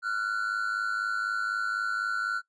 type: tone pair together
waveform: triangle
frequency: 1376 / 1480 Hz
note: F6 / F#6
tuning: -26 / 0 cents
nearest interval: minor second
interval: 126 cents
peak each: -28 dBFS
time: 0.02-2.42 s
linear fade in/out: 50 ms
effects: noise-tail reverb RT60 0.1 s tail -21 dB re dry + resampled to 22050 Hz